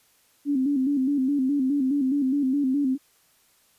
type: tone with vibrato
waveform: sine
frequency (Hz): 273.4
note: C#4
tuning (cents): -24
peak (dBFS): -20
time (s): 0.45-2.98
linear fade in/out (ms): 50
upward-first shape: square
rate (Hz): 4.8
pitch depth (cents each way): 83
effects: white hiss -62 dBFS RMS until 3.78 s + resampled to 32000 Hz